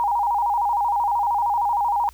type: tone with vibrato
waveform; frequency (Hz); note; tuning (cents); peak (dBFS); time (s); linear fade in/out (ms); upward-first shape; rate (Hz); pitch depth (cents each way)
sine; 880; A5; 0; -18; 0-2.09; 0; square; 13; 130
effects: added 60 Hz sine -46 dBFS peak until 2.13 s + white hiss -54 dBFS RMS until 2.13 s